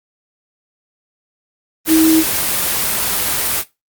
sine tone in noise, 320 Hz, D#4, 49 cents sharp, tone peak -8 dBFS, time 1.87-2.24 s, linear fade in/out 50 ms, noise white, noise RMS -17 dBFS, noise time 1.85-3.64 s, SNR +6 dB, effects noise-tail reverb RT60 0.2 s tail -17 dB re dry + Opus 24 kbps

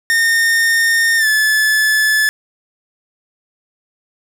45% pulse tone with pitch glide, 1829 to 1731.3 Hz, A#6 to A6, -33 to -28 cents, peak -11 dBFS, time 0.1-2.29 s, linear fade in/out 0 ms, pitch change -95 cents, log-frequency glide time 1.17-1.27 s, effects none

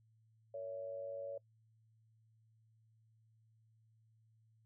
sine tone with amplitude modulation, 562 Hz, C#5, 24 cents sharp, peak -38 dBFS, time 0.54-1.38 s, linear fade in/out 5 ms, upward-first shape sine, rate 100 Hz, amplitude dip 70%, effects noise-tail reverb RT60 0.1 s tail -24 dB re dry + added 111 Hz sine -68 dBFS peak until 4.65 s

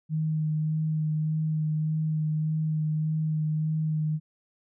sine tone with vibrato, 155.56 Hz, D#3, in tune, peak -24 dBFS, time 0.09-4.2 s, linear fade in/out 50 ms, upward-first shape sine, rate 1.7 Hz, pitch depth 15 cents each way, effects none

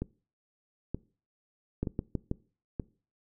two click trains, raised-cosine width 3 ms, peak -19 / -17 dBFS, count 4 / 4, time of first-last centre 0.02-2.798 / 1.83-2.314 s, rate 1.08 / 6.2 Hz, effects noise-tail reverb RT60 0.4 s tail -22 dB re dry

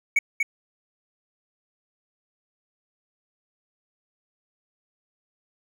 triangle tone with echo, 2235 Hz, C#7, 14 cents sharp, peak -14 dBFS, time 0.16-0.19 s, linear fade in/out 5 ms, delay 240 ms, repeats 1, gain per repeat -4 dB, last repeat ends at 0.43 s, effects none

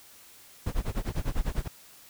brown noise with tremolo, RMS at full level -26 dBFS, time 0.66-1.68 s, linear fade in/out 5 ms, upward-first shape sine, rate 10 Hz, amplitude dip 100%, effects white hiss -53 dBFS RMS until 2.09 s

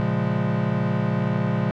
square chord, Bb minor seventh, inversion none, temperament equal, 116.54 / 138.59 / 174.61 / 207.7 Hz, Bb2 / Db3 / F3 / Ab3, 0 / 0 / 0 / 0 cents, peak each -27 dBFS, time 0-1.71 s, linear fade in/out 0 ms, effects low-pass 2000 Hz 12 dB/octave

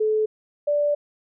sine tone pair in turn, 431.8 / 585.4 Hz, A4 / D5, -33 / -6 cents, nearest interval perfect fourth, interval 527 cents, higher second, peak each -18 dBFS, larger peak neither, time 0-0.26 / 0.67-0.95 s, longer second, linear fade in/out 10 ms, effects none

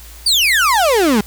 35% pulse exponential sweep, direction down, 4800 to 195.3 Hz, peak -9 dBFS, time 0.26-1.21 s, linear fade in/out 5 ms, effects added 57 Hz sine -36 dBFS peak until 1.26 s + white hiss -40 dBFS RMS until 1.26 s

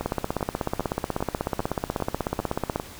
two click trains, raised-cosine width 1 ms, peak -14 / -10 dBFS, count 8 / 45, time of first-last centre 0.01-2.799 / 0.06-2.759 s, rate 2.51 / 16.3 Hz, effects pink hiss -43 dBFS RMS until 2.99 s

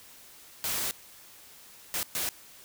white noise bursts at uneven times, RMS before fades -31 dBFS, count 3, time 0.64-0.91 / 1.94-2.03 / 2.15-2.29 s, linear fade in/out 0 ms, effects white hiss -52 dBFS RMS until 2.64 s

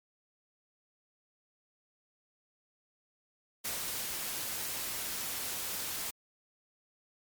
white noise with ADSR envelope, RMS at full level -35 dBFS, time 3.64-6.11 s, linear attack 16 ms, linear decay 120 ms, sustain -2 dB, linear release 13 ms, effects MP3 96 kbps

